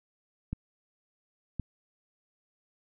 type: clicks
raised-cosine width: 5 ms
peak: -20 dBFS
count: 2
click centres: 0.53 / 1.597 s
effects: none